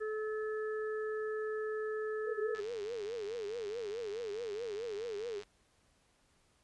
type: harmonic tone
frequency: 431.7 Hz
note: A4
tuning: 33 cents flat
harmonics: 1 / 3 / 4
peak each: -35 / -47 / -46 dBFS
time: 0-2.61 s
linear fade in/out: 20 ms
type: tone with vibrato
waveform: sine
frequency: 440 Hz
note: A4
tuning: in tune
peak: -37 dBFS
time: 2.24-5.43 s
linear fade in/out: 50 ms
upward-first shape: triangle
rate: 4.7 Hz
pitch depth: 190 cents each way
type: click train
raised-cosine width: 0.2 ms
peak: -33 dBFS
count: 279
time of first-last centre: 2.55-5.434 s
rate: 96.4 Hz
effects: pink hiss -71 dBFS RMS until 6.63 s + resampled to 24000 Hz